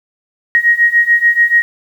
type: beating tone pair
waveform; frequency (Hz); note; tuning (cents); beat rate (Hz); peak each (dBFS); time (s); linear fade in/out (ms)
sine; 1880 / 1886.9; A#6 / A#6; +14 / +21; 6.9; -12 / -10; 0.55-1.62; 0
effects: 7-bit